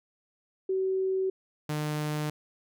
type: tone pair in turn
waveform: sine / sawtooth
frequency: 379.5 / 151.03 Hz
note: F#4 / D3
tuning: +44 / +49 cents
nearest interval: octave + major third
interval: 1595 cents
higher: first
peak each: -25 dBFS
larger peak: neither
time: 0.69-1.3 / 1.69-2.3 s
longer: neither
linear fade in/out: 5 ms
effects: none